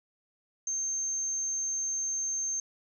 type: tone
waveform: sine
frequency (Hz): 6340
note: G8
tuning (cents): +19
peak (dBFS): -29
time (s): 0.67-2.6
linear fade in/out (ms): 2
effects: none